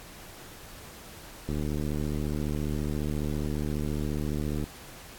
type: click train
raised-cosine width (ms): 3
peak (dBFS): -19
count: 236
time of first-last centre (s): 1.49-4.64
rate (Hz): 74.6
effects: pink hiss -47 dBFS RMS until 5.18 s + AAC 64 kbps